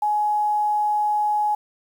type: tone with quantisation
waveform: sine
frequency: 840 Hz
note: G#5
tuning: 19 cents sharp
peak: -18 dBFS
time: 0.02-1.55 s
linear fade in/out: 5 ms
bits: 8
effects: none